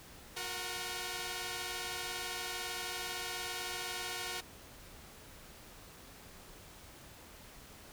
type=tone cluster; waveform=5% pulse; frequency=361.5 / 466.6 / 743 Hz; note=F#4 / A#4 / F#5; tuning=-40 / +2 / +7 cents; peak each=-31 dBFS; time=0.36-4.41 s; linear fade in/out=10 ms; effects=pink hiss -54 dBFS RMS until 7.92 s